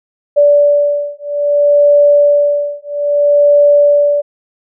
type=beating tone pair; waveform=sine; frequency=580 / 580.61 Hz; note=D5 / D5; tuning=-22 / -20 cents; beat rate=0.61 Hz; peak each=-10 dBFS; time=0.36-4.22 s; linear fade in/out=20 ms; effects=none